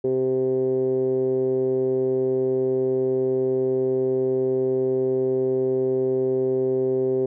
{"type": "tone with low-pass filter", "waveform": "10% pulse", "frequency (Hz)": 130, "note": "C3", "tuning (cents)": -11, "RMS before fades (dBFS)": -22, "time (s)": [0.04, 7.26], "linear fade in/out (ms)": 5, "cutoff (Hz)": 420, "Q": 8.2, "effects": []}